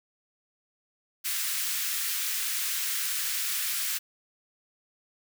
white high-pass noise, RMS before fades -30 dBFS, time 1.24-3.99 s, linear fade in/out 20 ms, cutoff 1400 Hz, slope 24 dB/octave, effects none

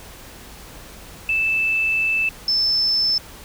sine tone pair in turn, 2637 / 5274 Hz, E7 / E8, 0 / 0 cents, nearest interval octave, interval 1200 cents, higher second, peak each -17 / -16 dBFS, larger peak second, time 1.29-2.29 / 2.48-3.18 s, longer first, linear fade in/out 2 ms, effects added 50 Hz sine -48 dBFS peak until 3.44 s + pink hiss -41 dBFS RMS until 3.44 s

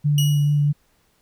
sine tone with vibrato, 146.2 Hz, D3, 7 cents flat, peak -15 dBFS, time 0.04-0.73 s, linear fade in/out 20 ms, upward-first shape sine, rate 4.7 Hz, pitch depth 12 cents each way
sawtooth tone with exponential decay, 2909 Hz, F#7, 30 cents flat, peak -18 dBFS, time 0.18-0.69 s, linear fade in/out 2 ms, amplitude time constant 110 ms
effects pink hiss -63 dBFS RMS until 1.21 s

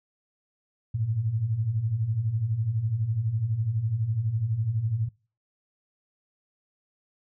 sine beating tone pair, 102.7 / 114.7 Hz, G#2 / A#2, -19 / -28 cents, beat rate 12 Hz, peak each -31 / -25 dBFS, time 0.94-5.09 s, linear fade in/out 10 ms, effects noise-tail reverb RT60 0.4 s tail -26 dB re dry

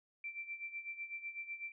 sine tone with tremolo, 2346 Hz, D7, 2 cents flat, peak -39 dBFS, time 0.24-1.72 s, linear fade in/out 2 ms, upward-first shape sine, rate 8 Hz, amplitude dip 75%, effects none

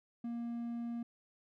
triangle tone, 235.2 Hz, A#3, 16 cents sharp, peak -35 dBFS, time 0.24-1.03 s, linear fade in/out 5 ms, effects none

